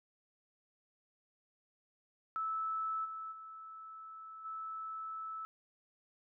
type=tone with level steps; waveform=sine; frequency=1309 Hz; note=E6; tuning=13 cents flat; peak=-34 / -41 / -47 / -40 dBFS; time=2.36-5.45 s; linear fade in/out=0 ms; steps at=3.04 / 3.31 / 4.44 s; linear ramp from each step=20 ms; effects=none